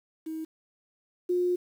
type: tone pair in turn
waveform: sine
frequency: 318.3 / 357.3 Hz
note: D#4 / F4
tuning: +39 / +40 cents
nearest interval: major second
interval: 201 cents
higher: second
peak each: -32 / -23 dBFS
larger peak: second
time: 0.26-0.45 / 1.29-1.56 s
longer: second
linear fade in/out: 10 ms
effects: 9-bit